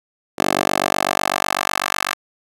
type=tone with high-pass filter sweep; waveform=10% pulse; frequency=48 Hz; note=G1; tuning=36 cents flat; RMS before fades=-20 dBFS; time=0.38-2.14 s; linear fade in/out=10 ms; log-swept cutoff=420 to 1300 Hz; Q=1.3; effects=resampled to 32000 Hz